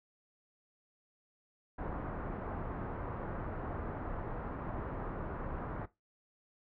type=low-pass noise; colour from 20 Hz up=pink; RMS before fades=-40 dBFS; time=1.78-5.86 s; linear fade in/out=10 ms; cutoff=1400 Hz; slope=24 dB/octave; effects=noise-tail reverb RT60 0.2 s tail -17 dB re dry